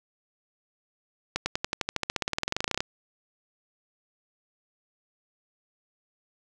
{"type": "accelerating click train", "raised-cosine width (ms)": 0.2, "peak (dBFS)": -9, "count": 26, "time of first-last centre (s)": [1.36, 2.805], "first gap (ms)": 100, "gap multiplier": 0.95, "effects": []}